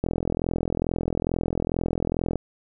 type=click train; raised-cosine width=2 ms; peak=-11 dBFS; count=99; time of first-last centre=0.04-2.357 s; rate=42.3 Hz; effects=none